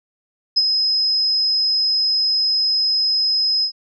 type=tone with ADSR envelope; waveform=sine; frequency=5090 Hz; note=D#8; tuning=39 cents sharp; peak=-10 dBFS; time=0.56-3.72 s; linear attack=15 ms; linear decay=40 ms; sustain=-5 dB; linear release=86 ms; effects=none